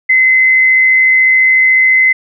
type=tone with amplitude modulation; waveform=sine; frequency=2049 Hz; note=C7; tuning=37 cents flat; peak=-4 dBFS; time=0.09-2.13 s; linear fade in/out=10 ms; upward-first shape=sine; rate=134 Hz; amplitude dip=30%; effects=none